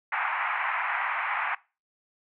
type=band-pass noise; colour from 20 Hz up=pink; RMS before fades=-29 dBFS; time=0.12-1.55 s; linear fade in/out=5 ms; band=790 to 2400 Hz; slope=48 dB/octave; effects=noise-tail reverb RT60 0.3 s tail -21 dB re dry